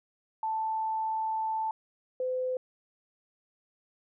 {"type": "tone pair in turn", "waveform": "sine", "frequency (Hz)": [881, 510.1], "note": ["A5", "C5"], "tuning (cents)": [2, -44], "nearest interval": "major sixth", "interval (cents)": 946, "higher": "first", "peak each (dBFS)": -28, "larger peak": "neither", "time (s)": [[0.43, 1.71], [2.2, 2.57]], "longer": "first", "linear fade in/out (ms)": 2, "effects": []}